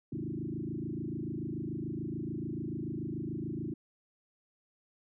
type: tone with frequency modulation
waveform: sine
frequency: 231 Hz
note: A#3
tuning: 16 cents flat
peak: -34 dBFS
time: 0.12-3.74 s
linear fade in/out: 5 ms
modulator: 26.9 Hz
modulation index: 4.4
effects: none